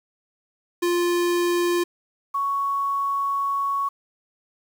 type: tone pair in turn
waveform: square / sine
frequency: 349.2 / 1112.5 Hz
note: F4 / C#6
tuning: 0 / +6 cents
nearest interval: octave + minor sixth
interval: 2006 cents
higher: second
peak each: -20 / -21 dBFS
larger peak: first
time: 0.82-1.84 / 2.34-3.89 s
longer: second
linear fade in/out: 10 ms
effects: 8-bit